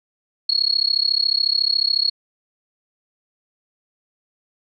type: tone with amplitude modulation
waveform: sine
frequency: 4323 Hz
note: C#8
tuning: 44 cents flat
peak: -12 dBFS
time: 0.49-2.1 s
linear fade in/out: 5 ms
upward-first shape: sine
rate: 34 Hz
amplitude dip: 100%
effects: none